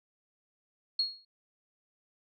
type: tone with exponential decay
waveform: sine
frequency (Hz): 4304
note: C8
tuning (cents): +48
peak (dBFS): -23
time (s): 0.99-1.25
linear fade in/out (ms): 5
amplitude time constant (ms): 55
effects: none